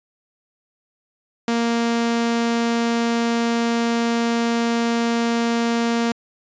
sawtooth tone, 233.1 Hz, A#3, in tune, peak -14 dBFS, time 1.48-6.12 s, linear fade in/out 2 ms, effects resampled to 16000 Hz

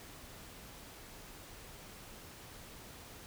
silence, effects pink hiss -52 dBFS RMS until 3.26 s

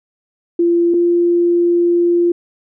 sine tone pair in turn, 342.8 / 346.2 Hz, F4 / F4, -32 / -15 cents, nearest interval unison, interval 17 cents, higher second, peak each -10 dBFS, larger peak neither, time 0.59-0.94 / 0.94-2.32 s, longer second, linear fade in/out 5 ms, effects none

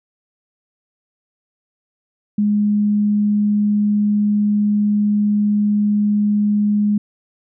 sine tone, 207.7 Hz, G#3, in tune, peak -13 dBFS, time 2.38-6.98 s, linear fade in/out 5 ms, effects none

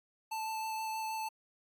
square tone with vibrato, 880 Hz, A5, in tune, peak -36 dBFS, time 0.31-1.29 s, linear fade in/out 10 ms, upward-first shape sine, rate 6.3 Hz, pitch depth 10 cents each way, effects AAC 64 kbps

